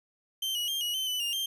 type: tone with pitch steps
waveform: 40% pulse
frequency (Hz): 3119 / 2914 / 3188 / 2908 / 3079 / 2993 / 2822 / 3165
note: G7 / F#7 / G7 / F#7 / G7 / F#7 / F7 / G7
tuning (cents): -9 / -27 / +28 / -31 / -32 / +19 / +17 / +16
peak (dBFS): -28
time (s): 0.42-1.46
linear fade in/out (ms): 5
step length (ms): 130
effects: none